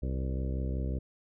harmonic tone with a mistuned harmonic, 65.41 Hz, C2, in tune, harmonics 1 / 2 / 3 / 4 / 5 / 6 / 7 / 8 / 9, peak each -31 / -37 / -41 / -43 / -45 / -47 / -48 / -49 / -50 dBFS, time 0.02-0.99 s, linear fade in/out 10 ms, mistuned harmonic 8, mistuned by -40 cents, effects none

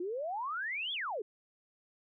sine exponential two-way sweep, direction up then down, 337 to 3493 to 379.5 Hz, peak -34 dBFS, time 0-1.22 s, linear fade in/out 5 ms, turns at 0.93 s, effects none

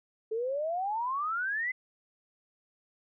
sine exponential sweep, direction up, 429.5 to 2068 Hz, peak -29 dBFS, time 0.31-1.72 s, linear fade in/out 10 ms, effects none

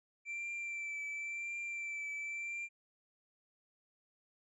triangle tone with vibrato, 2342 Hz, D7, 5 cents flat, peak -37 dBFS, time 0.25-2.69 s, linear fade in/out 50 ms, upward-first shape triangle, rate 0.94 Hz, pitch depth 28 cents each way, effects resampled to 24000 Hz

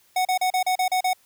square tone bursts, 740 Hz, F#5, in tune, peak -20 dBFS, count 8, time 0.16-1.133 s, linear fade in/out 5 ms, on 91 ms, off 35 ms, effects white hiss -60 dBFS RMS until 1.25 s

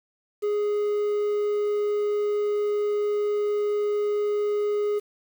triangle tone with quantisation, 415.3 Hz, G#4, in tune, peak -20 dBFS, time 0.42-5 s, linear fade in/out 20 ms, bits 8, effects none

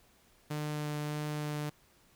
sawtooth tone with vibrato, 149.7 Hz, D3, 33 cents sharp, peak -30 dBFS, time 0.5-1.7 s, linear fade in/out 10 ms, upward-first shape sine, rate 1.6 Hz, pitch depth 8 cents each way, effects pink hiss -65 dBFS RMS until 2.15 s

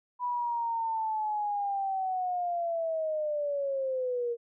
sine linear sweep, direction down, 987.8 to 466.2 Hz, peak -28 dBFS, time 0.19-4.37 s, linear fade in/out 50 ms, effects none

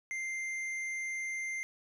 sine tone with hard clipping, 2093 Hz, C7, in tune, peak -36 dBFS, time 0.11-1.63 s, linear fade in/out 0 ms, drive 7 dB, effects none

